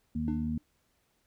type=harmonic tone; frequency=77.78 Hz; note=D#2; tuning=in tune; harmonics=1 / 2 / 3; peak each=-37 / -37 / -31 dBFS; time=0.15-0.58 s; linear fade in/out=5 ms
type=tone with exponential decay; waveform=triangle; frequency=299.3 Hz; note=D4; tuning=33 cents sharp; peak=-28 dBFS; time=0.28-0.63 s; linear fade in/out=0 ms; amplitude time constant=76 ms
effects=pink hiss -73 dBFS RMS until 1.26 s